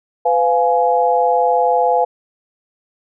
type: chord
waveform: sine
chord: F diminished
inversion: second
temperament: just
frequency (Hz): 502.9 / 698.5 / 838.1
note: Cb5 / F5 / Ab5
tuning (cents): +31 / 0 / +16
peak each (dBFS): -16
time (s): 0.25-2.05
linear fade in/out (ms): 10
effects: none